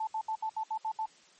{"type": "tone bursts", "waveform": "sine", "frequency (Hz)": 878, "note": "A5", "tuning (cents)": -4, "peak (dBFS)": -30, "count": 8, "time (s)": [0, 1.059], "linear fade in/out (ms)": 5, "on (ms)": 72, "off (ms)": 69, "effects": ["white hiss -60 dBFS RMS until 1.39 s", "MP3 32 kbps"]}